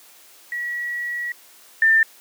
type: tone pair in turn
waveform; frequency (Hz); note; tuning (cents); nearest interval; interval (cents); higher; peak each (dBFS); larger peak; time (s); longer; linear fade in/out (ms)
sine; 1926 / 1791.9; B6 / A6; -44 / +31; minor second; 125; first; -24 / -12; second; 0.52-1.32 / 1.82-2.03; first; 2
effects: white hiss -49 dBFS RMS until 2.2 s + high-pass 300 Hz 12 dB/octave